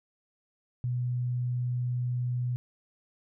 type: tone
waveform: sine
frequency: 123.47 Hz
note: B2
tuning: in tune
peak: -27 dBFS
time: 0.84-2.56 s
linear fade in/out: 0 ms
effects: none